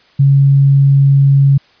sine tone, 138.59 Hz, C#3, in tune, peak -5 dBFS, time 0.19-1.58 s, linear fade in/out 10 ms, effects white hiss -49 dBFS RMS until 1.8 s + resampled to 11025 Hz

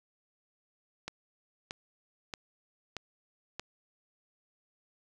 click train, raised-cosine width 0.2 ms, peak -20 dBFS, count 5, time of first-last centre 1.08-3.596 s, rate 1.59 Hz, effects none

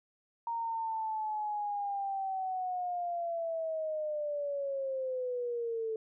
sine linear sweep, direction down, 932.3 to 438.4 Hz, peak -32 dBFS, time 0.47-5.96 s, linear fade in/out 2 ms, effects none

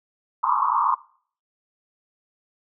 white band-pass noise, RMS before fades -21 dBFS, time 0.43-0.95 s, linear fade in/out 10 ms, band 900 to 1200 Hz, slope 96 dB/octave, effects noise-tail reverb RT60 0.5 s tail -21 dB re dry

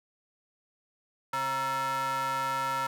square ring-modulated tone, 200.8 Hz, G3, 42 cents sharp, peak -26 dBFS, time 1.33-2.87 s, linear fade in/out 5 ms, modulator 1140 Hz, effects none

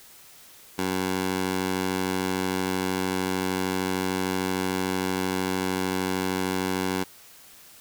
15% pulse tone with high-pass filter, 93.2 Hz, F#2, 13 cents sharp, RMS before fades -27 dBFS, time 0.78-7.04 s, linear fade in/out 10 ms, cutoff 210 Hz, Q 0.6, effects white hiss -50 dBFS RMS until 7.8 s

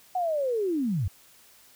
sine linear sweep, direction down, 749 to 78.5 Hz, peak -24 dBFS, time 0.15-1.08 s, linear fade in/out 5 ms, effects white hiss -56 dBFS RMS until 1.75 s

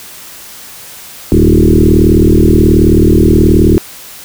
sine tone with frequency modulation, 203.9 Hz, G#3, 32 cents flat, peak -3 dBFS, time 1.32-3.78 s, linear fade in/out 0 ms, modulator 38.7 Hz, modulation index 4.7, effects white hiss -31 dBFS RMS until 4.24 s

